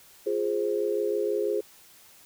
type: chord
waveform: sine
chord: F minor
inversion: none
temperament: equal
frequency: 349.2 / 415.3 / 523.3 Hz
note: F4 / Ab4 / C5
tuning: 0 / 0 / 0 cents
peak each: -31 / -26 / -31 dBFS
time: 0.26-1.61 s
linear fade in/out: 10 ms
effects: white hiss -54 dBFS RMS until 2.25 s